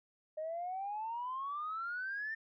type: exponential sweep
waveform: sine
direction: up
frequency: 612 to 1812 Hz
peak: -36 dBFS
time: 0.37-2.35 s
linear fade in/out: 10 ms
effects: tanh soft clip ceiling -32 dBFS